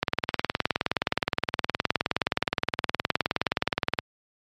click train, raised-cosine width 0.3 ms, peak -6 dBFS, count 77, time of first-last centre 0.03-3.988 s, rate 19.2 Hz, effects high-pass 80 Hz 12 dB/octave + MP3 64 kbps

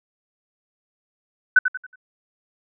sine tone with echo, 1507 Hz, F#6, 31 cents sharp, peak -8 dBFS, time 1.56-1.59 s, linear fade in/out 5 ms, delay 92 ms, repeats 4, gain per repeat -9 dB, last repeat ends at 1.958 s, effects none

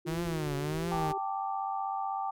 sine tone with pitch glide, 347.6 to 392.4 Hz, F4 to G4, -8 to +2 cents, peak -37 dBFS, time 0.05-1.18 s, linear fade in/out 5 ms, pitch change +210 cents, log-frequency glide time 0.16-0.93 s
sawtooth tone with vibrato, 155.56 Hz, D#3, in tune, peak -28 dBFS, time 0.06-1.13 s, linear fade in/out 20 ms, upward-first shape triangle, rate 1.5 Hz, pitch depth 190 cents each way
brown noise, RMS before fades -46 dBFS, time 0.09-1.14 s, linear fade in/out 20 ms
sine chord, G suspended second, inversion none, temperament equal, 784 / 880 / 1174.7 Hz, G5 / A5 / D6, 0 / 0 / 0 cents, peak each -33 / -37 / -38 dBFS, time 0.91-2.31 s, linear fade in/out 10 ms
effects none

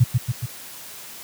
sine tone with echo, 120.6 Hz, B2, 41 cents flat, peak -9 dBFS, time 0-0.04 s, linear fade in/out 10 ms, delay 140 ms, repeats 3, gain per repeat -4 dB, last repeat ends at 0.46 s, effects white hiss -39 dBFS RMS until 1.23 s + high-pass 80 Hz 12 dB/octave

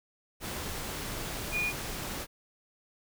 sine tone in noise, 2441 Hz, D#7, 34 cents flat, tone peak -28 dBFS, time 1.51-1.73 s, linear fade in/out 50 ms, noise pink, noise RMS -37 dBFS, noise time 0.4-2.27 s, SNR +6 dB, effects none

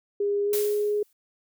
sine tone with pitch glide, 406.3 to 416.5 Hz, G#4 to G#4, -38 to +5 cents, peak -22 dBFS, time 0.2-1.03 s, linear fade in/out 5 ms, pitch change +43 cents, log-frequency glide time 0.45-0.54 s
blue noise with exponential decay, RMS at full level -28 dBFS, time 0.53-1.13 s, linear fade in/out 2 ms, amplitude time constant 130 ms
effects none

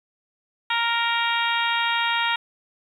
harmonic tone, 466.2 Hz, A#4, in tune, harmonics 2 / 3 / 4 / 5 / 6 / 7 / 8, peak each -25 / -27 / -28 / -29 / -30 / -30 / -31 dBFS, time 0.7-2.36 s, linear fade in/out 5 ms, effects 9-bit

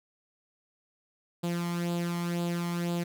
sawtooth tone with flanger, 172.6 Hz, F3, 20 cents flat, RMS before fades -31 dBFS, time 1.43-3.04 s, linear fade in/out 10 ms, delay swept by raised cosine 0.25 to 0.96 ms, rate 2 Hz, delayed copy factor +0.6, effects none

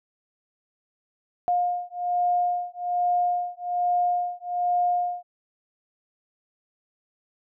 sine beating tone pair, 710 / 711.2 Hz, F5 / F5, +28 / +31 cents, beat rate 1.2 Hz, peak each -25 dBFS, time 1.48-5.23 s, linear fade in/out 0 ms, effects none

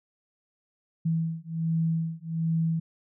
sine beating tone pair, 162.7 / 164 Hz, E3 / E3, -22 / -9 cents, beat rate 1.3 Hz, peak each -28 / -28 dBFS, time 1.05-2.8 s, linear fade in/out 10 ms, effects none

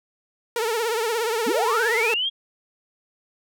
sawtooth tone with vibrato, 454.6 Hz, A#4, 43 cents flat, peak -18 dBFS, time 0.56-2.14 s, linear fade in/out 2 ms, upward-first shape triangle, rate 17 Hz, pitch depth 120 cents each way
sine linear sweep, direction up, 185 to 3322 Hz, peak -21 dBFS, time 1.46-2.3 s, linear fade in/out 20 ms
effects none

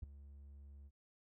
triangle tone with ADSR envelope, 70.4 Hz, C#2, 27 cents sharp, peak -35 dBFS, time 0.02-0.91 s, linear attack 11 ms, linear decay 12 ms, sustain -16 dB, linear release 46 ms, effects tanh soft clip ceiling -33 dBFS

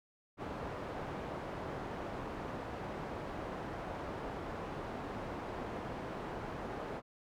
white low-pass noise, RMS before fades -42 dBFS, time 0.37-7.02 s, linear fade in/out 50 ms, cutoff 810 Hz, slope 12 dB/octave, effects none

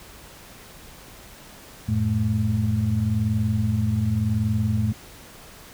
sine tone cluster, 90 / 110.9 / 215.2 Hz, F#2 / A2 / A3, -47 / +14 / -38 cents, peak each -26 / -22 / -25 dBFS, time 1.88-4.93 s, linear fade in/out 10 ms, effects pink hiss -45 dBFS RMS until 5.73 s

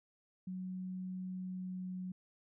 sine tone with pitch glide, 185 to 183.93 Hz, F#3 to F#3, 0 to -10 cents, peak -39 dBFS, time 0.47-2.12 s, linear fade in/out 5 ms, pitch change -10 cents, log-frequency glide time 1.28-1.92 s, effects none

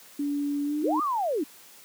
sine tone with pitch glide, 287.3 to 307.9 Hz, D4 to D#4, -38 to -18 cents, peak -25 dBFS, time 0.19-1 s, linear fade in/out 5 ms, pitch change +120 cents, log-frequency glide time 0.64-0.86 s
sine linear two-way sweep, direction up then down, 260 to 1241 to 260 Hz, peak -24 dBFS, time 0.82-1.44 s, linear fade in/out 10 ms, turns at 1.02 s
effects white hiss -51 dBFS RMS until 1.84 s + high-pass 150 Hz 12 dB/octave

